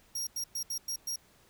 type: tone bursts at uneven times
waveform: sawtooth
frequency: 5620 Hz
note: F8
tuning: 10 cents sharp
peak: -30 dBFS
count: 6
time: 0.15-0.27 / 0.36-0.44 / 0.55-0.63 / 0.7-0.78 / 0.88-0.96 / 1.07-1.16 s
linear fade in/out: 5 ms
effects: pink hiss -63 dBFS RMS until 1.49 s